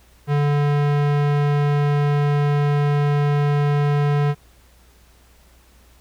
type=tone with low-pass filter; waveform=square; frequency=145.2 Hz; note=D3; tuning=19 cents flat; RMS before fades=-18 dBFS; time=0.27-4.35 s; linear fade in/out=50 ms; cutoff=2500 Hz; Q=0.61; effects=added 60 Hz sine -51 dBFS peak until 6 s + pink hiss -55 dBFS RMS until 6 s